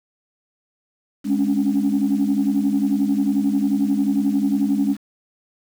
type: tone cluster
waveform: sine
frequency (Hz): 207.9 / 273.7 / 284.9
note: G#3 / C#4 / C#4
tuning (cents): +2 / -22 / +48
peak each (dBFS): -20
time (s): 1.24-4.97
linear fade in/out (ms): 50
effects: tanh soft clip ceiling -10 dBFS + 7-bit